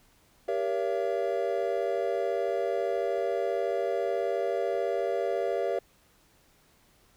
triangle chord, G diminished seventh, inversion none, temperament just, 392 / 470.4 / 564.5 / 677.4 Hz, G4 / Bb4 / Db5 / Fb5, 0 / +16 / +31 / +47 cents, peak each -30 dBFS, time 0.48-5.79 s, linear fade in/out 5 ms, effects pink hiss -63 dBFS RMS until 7.16 s

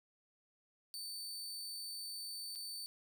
sawtooth tone with dropouts, 4547 Hz, C#8, 43 cents sharp, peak -40 dBFS, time 0.94-2.86 s, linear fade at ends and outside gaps 0 ms, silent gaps 2.552-2.557 s, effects none

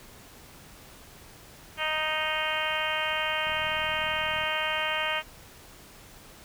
harmonic tone, 311.1 Hz, D#4, in tune, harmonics 2 / 3 / 4 / 5 / 6 / 7 / 8 / 9 / 10, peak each -35 / -35 / -35 / -35 / -35 / -35 / -35 / -35 / -35 dBFS, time 1.77-5.23 s, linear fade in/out 50 ms
click train, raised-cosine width 5 ms, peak -35 dBFS, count 40, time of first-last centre 3.47-4.438 s, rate 40.3 Hz
effects pink hiss -50 dBFS RMS until 6.44 s

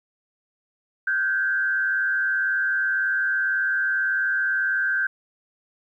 sine tone with frequency modulation, 1554 Hz, G6, 16 cents flat, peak -20 dBFS, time 1.07-5.07 s, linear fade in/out 5 ms, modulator 98.2 Hz, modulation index 0.77, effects 10-bit

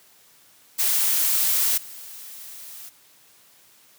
blue noise with level steps, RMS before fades -21 / -40 dBFS, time 0.78-2.9 s, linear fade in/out 20 ms, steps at 1.77 s, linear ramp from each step 10 ms, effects white hiss -55 dBFS RMS until 3.98 s + high-pass 80 Hz 12 dB/octave

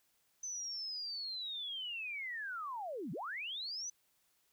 sine linear two-way sweep, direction down then up, 6140 to 138.59 to 6140 Hz, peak -39 dBFS, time 0.43-3.9 s, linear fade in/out 5 ms, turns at 3.12 s, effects white hiss -75 dBFS RMS until 4.52 s

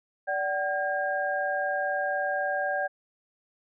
sine tone cluster, 582 / 758 / 1615 Hz, D5 / F#5 / G#6, -16 / +42 / -49 cents, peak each -30 dBFS, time 0.27-2.88 s, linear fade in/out 20 ms, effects none

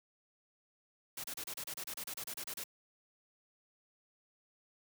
white noise bursts, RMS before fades -42 dBFS, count 15, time 1.17-2.639 s, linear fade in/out 5 ms, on 69 ms, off 31 ms, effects high-pass 100 Hz 12 dB/octave

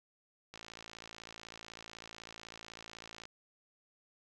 click train, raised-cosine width 0.2 ms, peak -30 dBFS, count 153, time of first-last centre 0.54-3.254 s, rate 56 Hz, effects 12-bit

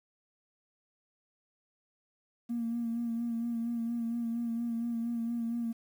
triangle tone with vibrato, 233.1 Hz, A#3, in tune, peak -27 dBFS, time 2.49-5.73 s, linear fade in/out 20 ms, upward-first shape sine, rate 4.3 Hz, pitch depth 31 cents each way, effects tanh soft clip ceiling -28 dBFS + 10-bit

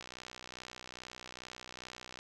click train, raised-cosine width 0.2 ms, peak -28 dBFS, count 137, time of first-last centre 0.01-2.189 s, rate 62.4 Hz, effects none

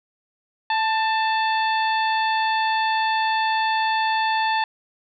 harmonic tone with a mistuned harmonic, 880 Hz, A5, in tune, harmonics 1 / 2 / 3 / 4 / 5, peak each -20 / -26 / -30 / -32 / -34 dBFS, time 0.7-4.64 s, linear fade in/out 2 ms, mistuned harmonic 2, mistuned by +23 cents, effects none

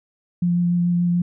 sine tone with vibrato, 174.61 Hz, F3, in tune, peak -16 dBFS, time 0.42-1.22 s, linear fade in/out 5 ms, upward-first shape sine, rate 6.9 Hz, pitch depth 11 cents each way, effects none

